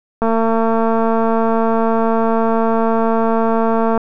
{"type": "click train", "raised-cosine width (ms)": 1, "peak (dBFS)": -4, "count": 850, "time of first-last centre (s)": [0.22, 3.977], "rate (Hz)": 226, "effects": []}